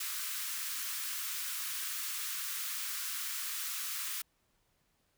white high-pass noise, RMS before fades -38 dBFS, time 0-4.22 s, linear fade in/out 5 ms, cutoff 1100 Hz, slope 48 dB/octave, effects pink hiss -75 dBFS RMS until 5.17 s

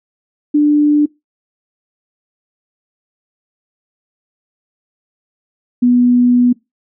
sine tone pair in turn, 295.9 / 245.2 Hz, D4 / B3, +13 / -12 cents, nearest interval minor third, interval 325 cents, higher first, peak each -7 dBFS, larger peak neither, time 0.54-1.06 / 5.82-6.53 s, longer second, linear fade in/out 10 ms, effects noise-tail reverb RT60 0.2 s tail -22 dB re dry

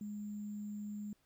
sine tone with sample-and-hold, 207.7 Hz, G#3, in tune, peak -40 dBFS, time 0.01-1.13 s, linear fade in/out 2 ms, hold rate 7350 Hz, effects pink hiss -75 dBFS RMS until 1.25 s

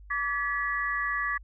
sine tone cluster, 1154 / 1697 / 1947 Hz, D6 / G#6 / B6, -31 / +37 / -25 cents, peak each -31 dBFS, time 0.1-1.38 s, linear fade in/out 10 ms, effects added 50 Hz sine -46 dBFS peak until 1.43 s

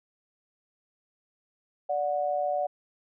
sine tone pair together, 585 / 732 Hz, D5 / F#5, -7 / -19 cents, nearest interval major third, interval 388 cents, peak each -28 dBFS, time 1.89-2.67 s, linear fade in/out 10 ms, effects none

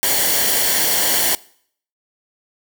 white noise with comb filter, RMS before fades -17 dBFS, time 0.03-1.35 s, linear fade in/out 0 ms, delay 0.79 ms, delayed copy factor -0.6, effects noise-tail reverb RT60 0.6 s tail -22 dB re dry

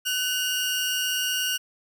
sawtooth tone pair together, 1505.2 / 2839 Hz, F#6 / F7, +29 / +28 cents, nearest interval major seventh, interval 1099 cents, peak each -26 / -22 dBFS, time 0.05-1.58 s, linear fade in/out 20 ms, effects none

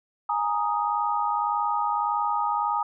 sine chord, Ab suspended second, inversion none, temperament equal, 830.6 / 932.3 / 1244.5 Hz, Ab5 / Bb5 / Eb6, 0 / 0 / 0 cents, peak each -27 dBFS, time 0.29-2.83 s, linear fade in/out 5 ms, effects none

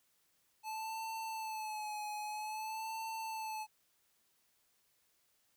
square tone with vibrato, 867 Hz, A5, 26 cents flat, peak -40 dBFS, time 0.63-3.67 s, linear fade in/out 50 ms, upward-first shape sine, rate 0.51 Hz, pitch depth 51 cents each way, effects white hiss -75 dBFS RMS until 5.56 s

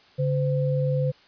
sine tone pair together, 141.7 / 512 Hz, C#3 / C5, +38 / -38 cents, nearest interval octave + minor seventh, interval 2224 cents, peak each -22 / -26 dBFS, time 0.18-1.12 s, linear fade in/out 20 ms, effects white hiss -55 dBFS RMS until 1.27 s + resampled to 11025 Hz

